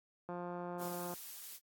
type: click train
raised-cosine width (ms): 1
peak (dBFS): -30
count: 150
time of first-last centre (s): 0.29-1.137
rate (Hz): 176
type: noise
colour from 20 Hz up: blue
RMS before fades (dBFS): -48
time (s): 0.78-1.6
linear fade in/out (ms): 50
effects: high-pass 100 Hz 12 dB/octave + AAC 64 kbps